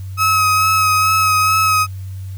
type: tone with vibrato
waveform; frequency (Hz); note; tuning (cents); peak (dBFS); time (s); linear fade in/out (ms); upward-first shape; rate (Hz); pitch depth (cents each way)
35% pulse; 1276; D#6; +43; -10; 0.17-1.87; 50; sine; 2.3; 22
effects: added 95 Hz sine -25 dBFS peak until 2.37 s + white hiss -49 dBFS RMS until 2.37 s